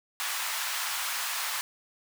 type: high-pass noise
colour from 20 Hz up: pink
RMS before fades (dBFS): -32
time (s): 0.2-1.61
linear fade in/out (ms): 0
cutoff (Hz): 940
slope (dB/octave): 24
effects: none